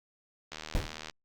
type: click train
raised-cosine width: 0.2 ms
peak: -22 dBFS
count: 46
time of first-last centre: 0.52-1.098 s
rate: 77.9 Hz
type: noise with exponential decay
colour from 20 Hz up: brown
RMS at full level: -25 dBFS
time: 0.75-0.99 s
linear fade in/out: 1 ms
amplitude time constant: 51 ms
effects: Opus 48 kbps